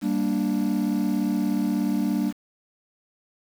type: chord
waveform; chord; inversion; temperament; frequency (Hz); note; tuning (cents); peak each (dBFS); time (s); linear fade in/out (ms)
triangle; G minor; none; equal; 196 / 233.1 / 293.7; G3 / Bb3 / D4; 0 / 0 / 0; -23; 0.01-2.33; 50
effects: tanh soft clip ceiling -14 dBFS + 7-bit